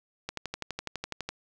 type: click train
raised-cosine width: 0.2 ms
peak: -16 dBFS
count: 13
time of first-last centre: 0.29-1.29 s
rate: 12 Hz
effects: none